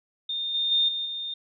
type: tone with level steps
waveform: sine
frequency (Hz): 3638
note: A#7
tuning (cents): -43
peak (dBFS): -27 / -23 / -19 / -27 / -30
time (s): 0.29-1.34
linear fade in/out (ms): 5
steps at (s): 0.54 / 0.71 / 0.88 / 1.05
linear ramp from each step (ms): 10
effects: none